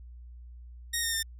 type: tone with pitch steps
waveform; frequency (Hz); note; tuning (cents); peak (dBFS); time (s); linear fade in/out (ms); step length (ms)
10% pulse; 1864.7 / 1834.8 / 1805.3; A#6 / A#6 / A6; 0 / -28 / +44; -19; 0.93-1.23; 10; 100
effects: added 60 Hz sine -44 dBFS peak until 1.39 s